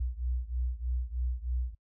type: beating tone pair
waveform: sine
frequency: 60.4 / 63.6 Hz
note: B1 / C2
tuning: -38 / -48 cents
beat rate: 3.2 Hz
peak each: -31 / -33 dBFS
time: 0-1.75 s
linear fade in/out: 10 ms
effects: noise-tail reverb RT60 0.1 s tail -26 dB re dry + tanh soft clip ceiling -23 dBFS